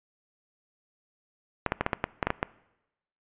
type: clicks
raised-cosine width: 0.5 ms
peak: -9 dBFS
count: 10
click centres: 1.663 / 1.721 / 1.81 / 1.864 / 1.932 / 2.041 / 2.228 / 2.27 / 2.304 / 2.429 s
effects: noise-tail reverb RT60 0.9 s tail -21 dB re dry + resampled to 8000 Hz

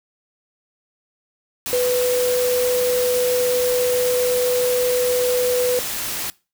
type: tone in noise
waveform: sine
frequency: 496.4 Hz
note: B4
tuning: 9 cents sharp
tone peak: -16 dBFS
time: 1.73-5.79 s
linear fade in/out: 0 ms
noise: white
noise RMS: -26 dBFS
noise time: 1.66-6.3 s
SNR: +7 dB
effects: noise-tail reverb RT60 0.3 s tail -22 dB re dry

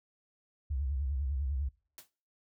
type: tone with vibrato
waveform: sine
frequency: 68.6 Hz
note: C#2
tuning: 17 cents flat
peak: -30 dBFS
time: 0.7-1.69 s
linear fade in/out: 10 ms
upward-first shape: sine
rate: 10 Hz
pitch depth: 160 cents each way
type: noise with exponential decay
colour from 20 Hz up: white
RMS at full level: -44 dBFS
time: 1.98-2.1 s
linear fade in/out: 2 ms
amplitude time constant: 25 ms
effects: noise-tail reverb RT60 0.5 s tail -25 dB re dry

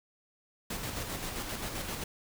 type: noise with tremolo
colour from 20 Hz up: pink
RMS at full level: -36 dBFS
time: 0.7-2.04 s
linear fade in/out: 5 ms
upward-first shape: square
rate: 7.6 Hz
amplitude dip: 35%
effects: none

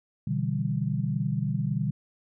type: chord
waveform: sine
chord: E minor seventh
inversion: second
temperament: equal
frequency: 123.47 / 146.83 / 164.81 / 196 Hz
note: B2 / D3 / E3 / G3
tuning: 0 / 0 / 0 / 0 cents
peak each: -30 / -29 / -33 / -31 dBFS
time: 0.27-1.91 s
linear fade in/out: 5 ms
effects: none

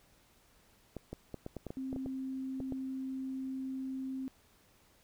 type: clicks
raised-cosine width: 2 ms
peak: -27 dBFS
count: 12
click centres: 0.967 / 1.13 / 1.343 / 1.464 / 1.567 / 1.667 / 1.705 / 1.929 / 1.962 / 2.061 / 2.603 / 2.723 s
type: tone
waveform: sine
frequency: 263.8 Hz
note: C4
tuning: 14 cents sharp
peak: -36 dBFS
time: 1.77-4.28 s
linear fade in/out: 0 ms
effects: pink hiss -66 dBFS RMS until 5.03 s

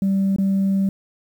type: tone with dropouts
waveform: sine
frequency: 194.5 Hz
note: G3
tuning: 13 cents flat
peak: -14 dBFS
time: 0.02-0.89 s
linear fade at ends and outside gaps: 2 ms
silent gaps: 0.362-0.384 s
effects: tanh soft clip ceiling -14 dBFS + 8-bit

